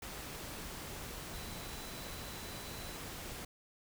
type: tone in noise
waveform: sine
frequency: 3979 Hz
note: B7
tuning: 12 cents sharp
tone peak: -55 dBFS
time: 1.33-2.97 s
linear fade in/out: 5 ms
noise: pink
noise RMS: -45 dBFS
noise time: 0.02-3.45 s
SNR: -13 dB
effects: none